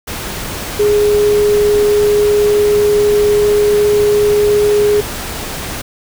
sine tone in noise, 415.3 Hz, G#4, in tune, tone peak -8 dBFS, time 0.79-5.01 s, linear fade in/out 10 ms, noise pink, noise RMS -23 dBFS, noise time 0.07-5.82 s, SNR +12 dB, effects none

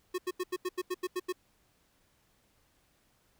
square tone bursts, 364.1 Hz, F#4, 28 cents flat, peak -31 dBFS, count 10, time 0.14-1.326 s, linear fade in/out 10 ms, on 43 ms, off 84 ms, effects pink hiss -70 dBFS RMS until 3.39 s

